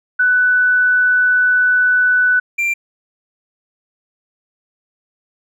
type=tone pair in turn; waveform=sine / triangle; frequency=1492 / 2368 Hz; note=F#6 / D7; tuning=+14 / +14 cents; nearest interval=minor sixth; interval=800 cents; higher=second; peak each=-10 / -13 dBFS; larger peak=first; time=0.19-2.4 / 2.58-2.74 s; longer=first; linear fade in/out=10 ms; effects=none